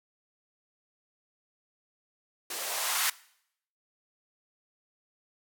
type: noise with band-pass filter sweep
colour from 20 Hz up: violet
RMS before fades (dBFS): -31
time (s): 2.5-3.1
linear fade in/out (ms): 5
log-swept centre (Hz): 400 to 1300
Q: 1.8
effects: noise-tail reverb RT60 0.7 s tail -21 dB re dry